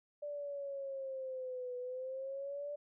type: exponential two-way sweep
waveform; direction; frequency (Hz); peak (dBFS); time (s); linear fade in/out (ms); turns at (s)
sine; down then up; 587.3 to 493.9 to 587.3; -39; 0.22-2.76; 10; 1.77
effects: none